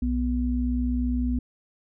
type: tone pair together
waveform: sine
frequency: 61.74 / 247 Hz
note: B1 / B3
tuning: 0 / 0 cents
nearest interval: 2 octaves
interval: 2400 cents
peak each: -25 dBFS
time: 0.02-1.39 s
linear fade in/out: 5 ms
effects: none